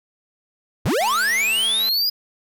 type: linear sweep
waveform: square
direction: up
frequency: 57.6 to 4978 Hz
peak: -18 dBFS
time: 0.85-2.1 s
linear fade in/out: 10 ms
type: click train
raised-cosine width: 0.2 ms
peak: -18 dBFS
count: 195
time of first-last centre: 1.01-1.888 s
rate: 221 Hz
effects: none